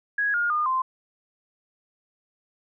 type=tone with pitch steps; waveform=sine; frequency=1661.2 / 1421.3 / 1216.1 / 1040.5 Hz; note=G#6 / F6 / D#6 / C6; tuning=0 / +30 / -40 / -10 cents; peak=-21 dBFS; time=0.18-0.82 s; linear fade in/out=5 ms; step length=160 ms; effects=none